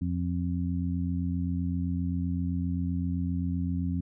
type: harmonic tone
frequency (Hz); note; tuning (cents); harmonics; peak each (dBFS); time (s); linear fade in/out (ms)
87.7; F2; +8; 1 / 2 / 3; -30 / -31 / -33; 0.01-4.01; 10
effects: none